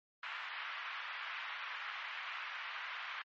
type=band-pass noise; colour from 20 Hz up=pink; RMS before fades=-44 dBFS; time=0.23-3.22 s; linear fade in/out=2 ms; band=1100 to 2900 Hz; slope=24 dB/octave; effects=MP3 32 kbps